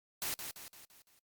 white noise with echo, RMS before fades -37 dBFS, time 0.22-0.34 s, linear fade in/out 0 ms, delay 170 ms, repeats 5, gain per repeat -6 dB, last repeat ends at 1.19 s, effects noise-tail reverb RT60 0.1 s tail -21 dB re dry + Opus 48 kbps

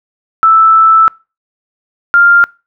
sine tone pair in turn, 1318.5 / 1396.9 Hz, E6 / F6, 0 / 0 cents, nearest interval minor second, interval 100 cents, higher second, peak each -3 dBFS, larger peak neither, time 0.43-1.08 / 2.14-2.44 s, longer first, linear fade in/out 0 ms, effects noise-tail reverb RT60 0.3 s tail -25 dB re dry

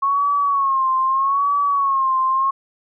sine tone with vibrato, 1095 Hz, C#6, 22 cents flat, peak -15 dBFS, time 0.02-2.51 s, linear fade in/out 10 ms, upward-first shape sine, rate 0.8 Hz, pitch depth 77 cents each way, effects none

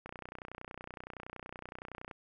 click train, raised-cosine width 0.5 ms, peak -28 dBFS, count 64, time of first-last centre 0.06-2.112 s, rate 30.7 Hz, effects none

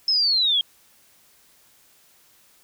sine linear sweep, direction down, 5274 to 3200 Hz, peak -17 dBFS, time 0.08-0.61 s, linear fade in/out 2 ms, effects white hiss -57 dBFS RMS until 2.63 s

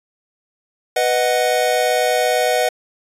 square chord, B major, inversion none, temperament equal, 493.9 / 622.3 / 740 Hz, B4 / D#5 / F#5, 0 / 0 / 0 cents, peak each -20 dBFS, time 0.96-2.69 s, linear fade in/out 5 ms, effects resampled to 32000 Hz

